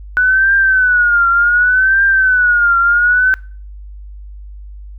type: tone with vibrato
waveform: sine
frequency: 1480 Hz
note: F#6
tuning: in tune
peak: -8 dBFS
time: 0.17-3.34 s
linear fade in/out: 0 ms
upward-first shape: triangle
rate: 0.67 Hz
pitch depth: 130 cents each way
effects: noise-tail reverb RT60 0.4 s tail -22 dB re dry + added 50 Hz sine -29 dBFS peak until 4.98 s